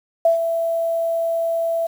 sine tone with ADSR envelope, 665 Hz, E5, 15 cents sharp, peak -10 dBFS, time 0.25-1.87 s, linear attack 4 ms, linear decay 120 ms, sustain -8 dB, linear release 8 ms, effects 7-bit

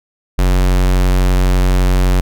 square tone, 45.93 Hz, F#1, 12 cents flat, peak -10 dBFS, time 0.38-2.21 s, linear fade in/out 10 ms, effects none

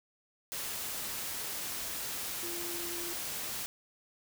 sine tone in noise, 344.1 Hz, F4, 26 cents flat, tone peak -42 dBFS, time 2.43-3.13 s, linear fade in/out 0 ms, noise white, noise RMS -38 dBFS, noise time 0.52-3.66 s, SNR -7 dB, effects none

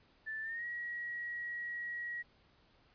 sine tone with pitch glide, 1760 to 1908.2 Hz, A6 to A#6, 0 to +40 cents, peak -38 dBFS, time 0.26-2.23 s, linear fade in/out 20 ms, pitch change +140 cents, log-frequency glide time 0.42-0.65 s, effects pink hiss -68 dBFS RMS until 2.94 s + resampled to 11025 Hz

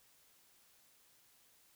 silence, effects white hiss -68 dBFS RMS until 1.75 s

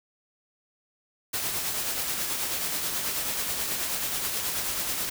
white noise with tremolo, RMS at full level -28 dBFS, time 1.33-5.1 s, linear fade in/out 10 ms, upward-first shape triangle, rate 9.3 Hz, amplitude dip 40%, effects none

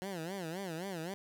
15% pulse tone with vibrato, 177.9 Hz, F3, 32 cents sharp, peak -32 dBFS, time 0.02-1.14 s, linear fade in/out 0 ms, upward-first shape sine, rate 3.8 Hz, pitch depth 200 cents each way, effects none

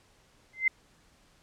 sine tone with exponential growth, 2073 Hz, C7, 17 cents flat, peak -18 dBFS, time 0.53-0.68 s, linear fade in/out 5 ms, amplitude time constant 32 ms, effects pink hiss -63 dBFS RMS until 1.42 s + low-pass 9000 Hz 12 dB/octave

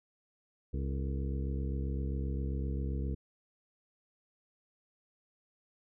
harmonic tone with a mistuned harmonic, 67.6 Hz, C#2, 43 cents flat, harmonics 1 / 2 / 3 / 4 / 5 / 6 / 7, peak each -33 / -39 / -43 / -45 / -47 / -49 / -50 dBFS, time 0.73-3.15 s, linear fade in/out 10 ms, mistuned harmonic 6, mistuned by +96 cents, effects none

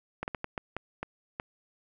slowing click train, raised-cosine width 0.5 ms, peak -18 dBFS, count 8, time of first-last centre 0.23-1.399 s, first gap 49 ms, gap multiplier 1.4, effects none

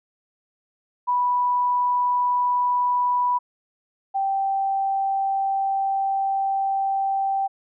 sine tone pair in turn, 984 / 781 Hz, B5 / G5, -7 / -7 cents, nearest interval major third, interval 400 cents, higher first, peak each -18 / -20 dBFS, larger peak first, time 1.07-3.39 / 4.14-7.48 s, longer second, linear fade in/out 20 ms, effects none

